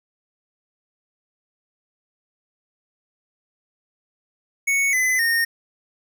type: tone with pitch steps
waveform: square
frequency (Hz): 2217 / 2021 / 1842.9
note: C#7 / B6 / A#6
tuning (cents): 0 / +39 / -20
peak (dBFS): -18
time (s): 4.67-5.45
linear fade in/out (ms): 10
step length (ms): 260
effects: none